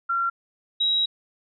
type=tone pair in turn; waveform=sine; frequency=1371 / 3844 Hz; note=F6 / B7; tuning=-32 / -48 cents; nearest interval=octave + tritone; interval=1784 cents; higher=second; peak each=-21 / -19 dBFS; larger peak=second; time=0.09-0.3 / 0.8-1.06 s; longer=second; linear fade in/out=10 ms; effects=none